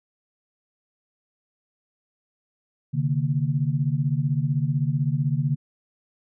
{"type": "tone cluster", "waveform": "sine", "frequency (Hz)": [134.3, 150.1, 230], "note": ["C3", "D3", "A#3"], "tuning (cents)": [46, 38, -23], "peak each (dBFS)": [-24, -23, -32], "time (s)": [2.93, 5.56], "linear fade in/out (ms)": 20, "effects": []}